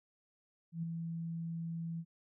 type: tone with ADSR envelope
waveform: sine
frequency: 166 Hz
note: E3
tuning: 12 cents sharp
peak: -33 dBFS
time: 0.72-2.05 s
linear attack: 110 ms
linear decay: 7 ms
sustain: -4 dB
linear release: 58 ms
effects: none